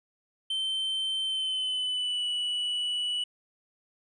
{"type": "tone with pitch glide", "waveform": "triangle", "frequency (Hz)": [3100, 2951], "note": ["G7", "F#7"], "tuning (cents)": [-20, -5], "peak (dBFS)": -26, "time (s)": [0.5, 3.24], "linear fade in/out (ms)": 5, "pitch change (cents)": -85, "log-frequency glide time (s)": [1.24, 2.26], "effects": ["resampled to 24000 Hz"]}